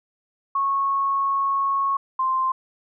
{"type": "tone pair in turn", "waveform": "sine", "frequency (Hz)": [1100, 1046.6], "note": ["C#6", "C6"], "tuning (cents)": [-14, 0], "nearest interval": "minor second", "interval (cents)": 86, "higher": "first", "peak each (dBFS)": -19, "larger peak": "neither", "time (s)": [[0.55, 1.97], [2.19, 2.52]], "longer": "first", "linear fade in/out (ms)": 5, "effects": []}